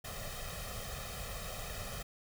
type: noise with comb filter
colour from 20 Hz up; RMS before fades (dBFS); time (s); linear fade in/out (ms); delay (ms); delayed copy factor
pink; -42; 0.04-2.03; 10; 1.6; +0.9
effects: none